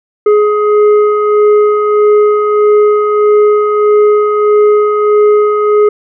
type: tone with frequency modulation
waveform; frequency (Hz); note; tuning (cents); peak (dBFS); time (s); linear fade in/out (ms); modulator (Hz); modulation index
sine; 419.3; G#4; +17; -5; 0.26-5.89; 5; 837; 0.65
effects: none